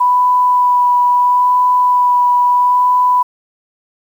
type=tone with vibrato; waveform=sine; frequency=987.8 Hz; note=B5; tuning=in tune; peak=-8 dBFS; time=0-3.23 s; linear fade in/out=10 ms; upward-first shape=sine; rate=0.75 Hz; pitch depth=12 cents each way; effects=7-bit